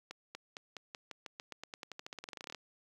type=accelerating click train; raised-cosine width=0.2 ms; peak=-26 dBFS; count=27; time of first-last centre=0.11-2.547 s; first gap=240 ms; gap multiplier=0.91; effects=high-pass 200 Hz 12 dB/octave + 10-bit